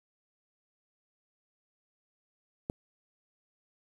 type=click; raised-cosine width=2 ms; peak=-19 dBFS; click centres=2.699 s; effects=8-bit